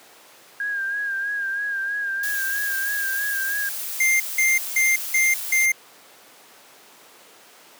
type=tone with vibrato; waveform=sine; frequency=1619 Hz; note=G#6; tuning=45 cents flat; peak=-23 dBFS; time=0.6-3.69 s; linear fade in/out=2 ms; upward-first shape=sine; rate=3.1 Hz; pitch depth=47 cents each way
type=noise; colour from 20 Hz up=blue; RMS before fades=-30 dBFS; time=2.23-5.66 s; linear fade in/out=5 ms
type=tone bursts; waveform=square; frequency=2102 Hz; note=C7; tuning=7 cents sharp; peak=-17 dBFS; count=5; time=4-5.72 s; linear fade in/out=5 ms; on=200 ms; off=180 ms
effects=pink hiss -48 dBFS RMS until 7.79 s + high-pass 400 Hz 12 dB/octave